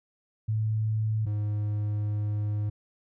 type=tone pair in turn; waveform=sine / triangle; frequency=109.1 / 104.62 Hz; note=A2 / G#2; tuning=-14 / +13 cents; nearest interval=minor second; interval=73 cents; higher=first; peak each=-24 / -24 dBFS; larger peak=neither; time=0.48-1.26 / 1.26-2.7 s; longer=second; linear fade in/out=10 ms; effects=none